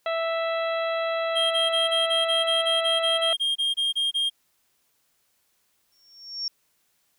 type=harmonic tone; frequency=659.3 Hz; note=E5; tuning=in tune; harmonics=1 / 2 / 3 / 4 / 5 / 6; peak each=-25 / -31 / -35 / -37 / -39 / -41 dBFS; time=0.06-3.33 s; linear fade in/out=2 ms
type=tone bursts; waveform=triangle; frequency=3221 Hz; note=G7; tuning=46 cents sharp; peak=-20 dBFS; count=16; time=1.35-4.3 s; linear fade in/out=20 ms; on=160 ms; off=26 ms
type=tone with exponential growth; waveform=sine; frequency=5500 Hz; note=F8; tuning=27 cents flat; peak=-24 dBFS; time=5.92-6.48 s; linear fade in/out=2 ms; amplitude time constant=120 ms
effects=white hiss -69 dBFS RMS until 7.18 s